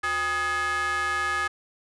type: ring-modulated tone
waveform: square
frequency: 221.3 Hz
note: A3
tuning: 10 cents sharp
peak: -22 dBFS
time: 0.03-1.48 s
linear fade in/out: 10 ms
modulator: 1470 Hz
effects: resampled to 24000 Hz